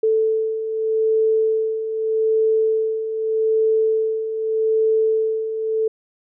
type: beating tone pair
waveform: sine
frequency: 440 / 440.82 Hz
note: A4 / A4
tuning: 0 / +3 cents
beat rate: 0.82 Hz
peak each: -24 / -17 dBFS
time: 0.03-5.88 s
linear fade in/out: 5 ms
effects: none